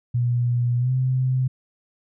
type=tone with pitch glide; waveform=sine; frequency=121.2 to 129.15 Hz; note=B2 to C3; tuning=-32 to -22 cents; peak=-18 dBFS; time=0.14-1.48 s; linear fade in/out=10 ms; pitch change=+110 cents; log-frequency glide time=0.78-0.91 s; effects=none